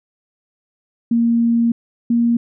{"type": "tone pair in turn", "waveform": "sine", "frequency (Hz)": [233.1, 235.1], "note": ["A#3", "A#3"], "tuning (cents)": [0, 15], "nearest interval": "unison", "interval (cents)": 15, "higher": "second", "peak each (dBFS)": -12, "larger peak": "neither", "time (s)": [[1.11, 1.72], [2.1, 2.37]], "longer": "first", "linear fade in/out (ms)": 5, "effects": []}